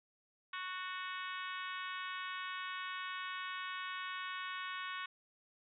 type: harmonic tone with a mistuned harmonic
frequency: 370 Hz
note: F#4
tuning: in tune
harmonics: 3 / 4 / 5 / 6 / 7 / 8 / 9 / 10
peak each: -44 / -46 / -48 / -50 / -51 / -52 / -53 / -54 dBFS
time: 0.53-5.06 s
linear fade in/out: 5 ms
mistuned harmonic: 5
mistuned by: -18 cents
effects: none

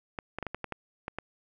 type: clicks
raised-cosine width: 0.5 ms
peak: -19 dBFS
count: 9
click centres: 0.188 / 0.386 / 0.427 / 0.467 / 0.546 / 0.643 / 0.723 / 1.081 / 1.186 s
effects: none

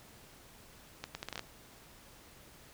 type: accelerating click train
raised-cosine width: 0.2 ms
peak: -21 dBFS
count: 8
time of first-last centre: 1.04-1.393 s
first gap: 110 ms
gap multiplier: 0.72
effects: pink hiss -57 dBFS RMS until 2.73 s

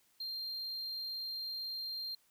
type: tone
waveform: triangle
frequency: 4186 Hz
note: C8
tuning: in tune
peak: -37 dBFS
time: 0.2-2.15 s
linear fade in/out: 5 ms
effects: white hiss -71 dBFS RMS until 2.3 s

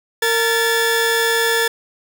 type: tone pair together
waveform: sawtooth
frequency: 459.4 / 1736 Hz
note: A#4 / A6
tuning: -25 / -24 cents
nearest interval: octave + major seventh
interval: 2301 cents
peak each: -14 dBFS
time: 0.22-1.68 s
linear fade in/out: 5 ms
effects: none

